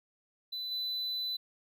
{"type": "tone with level steps", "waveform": "triangle", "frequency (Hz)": 4000, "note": "B7", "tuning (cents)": 21, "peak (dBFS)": [-34, -31], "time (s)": [0.52, 1.37], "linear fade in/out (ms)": 10, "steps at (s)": 0.71, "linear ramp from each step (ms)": 10, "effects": []}